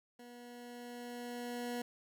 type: tone with level ramp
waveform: 20% pulse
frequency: 241.9 Hz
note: B3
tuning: 36 cents flat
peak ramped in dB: -47 to -32 dBFS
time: 0.19-1.82 s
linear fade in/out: 5 ms
effects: none